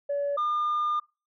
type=tone pair in turn; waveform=sine; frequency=570 / 1207.8 Hz; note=C#5 / D6; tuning=+48 / +48 cents; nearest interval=octave + minor second; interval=1300 cents; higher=second; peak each=-24 / -22 dBFS; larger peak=second; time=0.09-0.37 / 0.37-1 s; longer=second; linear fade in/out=10 ms; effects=noise-tail reverb RT60 0.3 s tail -25 dB re dry + tanh soft clip ceiling -22 dBFS